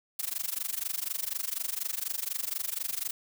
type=noise with amplitude modulation; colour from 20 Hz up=blue; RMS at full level=-30 dBFS; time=0.19-3.11 s; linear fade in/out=5 ms; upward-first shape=sine; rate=24.1 Hz; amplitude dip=95%; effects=none